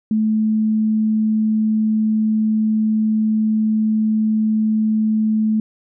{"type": "tone", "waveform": "sine", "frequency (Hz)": 217.2, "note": "A3", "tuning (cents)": -22, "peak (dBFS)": -14, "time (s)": [0.11, 5.6], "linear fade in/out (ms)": 2, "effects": []}